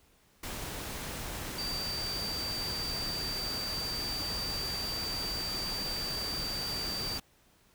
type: tone in noise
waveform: sine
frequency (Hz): 4651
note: D8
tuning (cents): -18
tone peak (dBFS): -34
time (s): 1.58-7.18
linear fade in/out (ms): 5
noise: pink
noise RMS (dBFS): -39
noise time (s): 0.43-7.2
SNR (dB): +2
effects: pink hiss -65 dBFS RMS until 7.74 s